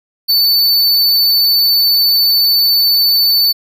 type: tone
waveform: square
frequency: 4507 Hz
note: C#8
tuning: 28 cents sharp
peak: -9 dBFS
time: 0.28-3.53 s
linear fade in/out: 20 ms
effects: none